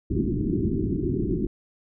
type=low-pass noise; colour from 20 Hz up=white; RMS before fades=-25 dBFS; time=0.1-1.47 s; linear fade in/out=5 ms; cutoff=390 Hz; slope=96 dB/octave; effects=none